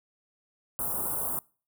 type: band-stop noise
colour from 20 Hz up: white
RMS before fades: -31 dBFS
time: 0.79-1.39 s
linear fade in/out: 0 ms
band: 1300 to 9100 Hz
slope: 48 dB/octave
effects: noise-tail reverb RT60 0.4 s tail -25 dB re dry